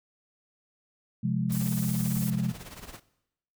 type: chord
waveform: sine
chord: F minor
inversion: second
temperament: just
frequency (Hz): 130.96 / 174.61 / 209.5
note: C3 / F3 / Ab3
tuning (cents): +2 / 0 / +15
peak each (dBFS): -29 / -29 / -29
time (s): 1.23-2.52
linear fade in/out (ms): 10
type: noise with tremolo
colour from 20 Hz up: pink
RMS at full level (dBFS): -42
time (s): 1.49-3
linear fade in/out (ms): 20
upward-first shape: sine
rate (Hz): 18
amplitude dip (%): 70
type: high-pass noise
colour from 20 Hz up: pink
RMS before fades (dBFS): -38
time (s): 1.52-2.3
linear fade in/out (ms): 0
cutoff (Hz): 9200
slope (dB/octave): 12
effects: noise-tail reverb RT60 0.8 s tail -18 dB re dry